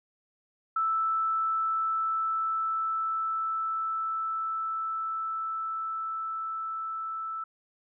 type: tone with level ramp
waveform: sine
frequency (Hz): 1318.5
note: E6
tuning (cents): 0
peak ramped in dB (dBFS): -24 to -32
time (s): 0.76-7.44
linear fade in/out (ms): 5
effects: none